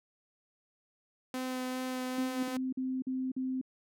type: tone with vibrato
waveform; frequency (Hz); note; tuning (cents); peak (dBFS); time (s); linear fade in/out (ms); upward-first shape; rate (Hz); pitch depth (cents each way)
sawtooth; 255.8; C4; -39; -30; 1.34-2.57; 2; sine; 2.5; 9
type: tone bursts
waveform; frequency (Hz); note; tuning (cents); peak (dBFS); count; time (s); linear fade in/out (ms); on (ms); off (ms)
sine; 259.4; C4; -15; -31; 5; 2.18-3.614; 5; 250; 46
effects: none